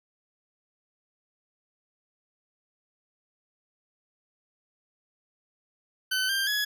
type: tone with pitch steps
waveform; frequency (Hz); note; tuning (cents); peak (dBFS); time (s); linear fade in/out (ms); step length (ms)
20% pulse; 1519 / 1584 / 1684; F#6 / G6 / G#6; +45 / +18 / +24; -20; 6.11-6.65; 10; 180
effects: none